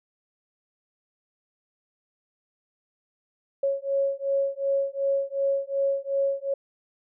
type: beating tone pair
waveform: sine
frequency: 550 / 552.7 Hz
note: C#5 / C#5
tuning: -14 / -5 cents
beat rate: 2.7 Hz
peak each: -26 / -26 dBFS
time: 3.63-6.54 s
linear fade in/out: 5 ms
effects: none